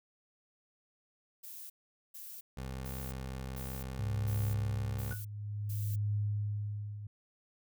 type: noise bursts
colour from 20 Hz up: violet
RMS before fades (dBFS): -47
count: 7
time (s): 1.43-5.96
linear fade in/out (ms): 10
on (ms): 270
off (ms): 440
type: tone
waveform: 20% pulse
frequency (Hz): 65.41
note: C2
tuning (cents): 0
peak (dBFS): -34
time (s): 2.57-5.14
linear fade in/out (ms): 5
type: tone with tremolo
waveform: sine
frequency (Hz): 103.83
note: G#2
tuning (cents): 0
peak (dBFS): -29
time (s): 3.99-7.07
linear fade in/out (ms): 5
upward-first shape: triangle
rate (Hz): 0.58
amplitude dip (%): 75
type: tone with exponential decay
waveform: sine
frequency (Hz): 1477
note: F#6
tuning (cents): -3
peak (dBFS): -38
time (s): 5.11-5.23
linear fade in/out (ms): 5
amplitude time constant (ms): 25
effects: none